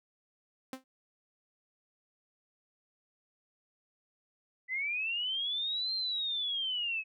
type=tone with exponential decay; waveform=sawtooth; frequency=261.6 Hz; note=C4; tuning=in tune; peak=-31 dBFS; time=0.73-0.84 s; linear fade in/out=2 ms; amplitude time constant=22 ms
type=linear two-way sweep; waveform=sine; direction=up then down; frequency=1984 to 4186 to 2544 Hz; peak=-31 dBFS; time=4.68-7.04 s; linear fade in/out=50 ms; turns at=5.94 s
effects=none